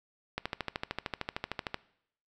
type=click train; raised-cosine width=0.3 ms; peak=-16 dBFS; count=19; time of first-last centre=0.38-1.744 s; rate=13.2 Hz; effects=noise-tail reverb RT60 0.7 s tail -20 dB re dry